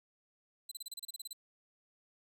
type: tone bursts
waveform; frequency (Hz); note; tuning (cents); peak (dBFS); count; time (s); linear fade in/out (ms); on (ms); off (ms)
20% pulse; 4031; B7; +35; -35; 12; 0.69-1.331; 5; 25; 31
effects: none